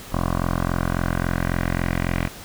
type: tone with low-pass filter sweep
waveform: 10% pulse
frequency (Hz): 43.65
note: F1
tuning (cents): 0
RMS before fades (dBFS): -23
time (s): 0.12-2.28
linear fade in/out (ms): 10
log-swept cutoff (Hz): 1100 to 2300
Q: 2.6
effects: pink hiss -39 dBFS RMS until 2.44 s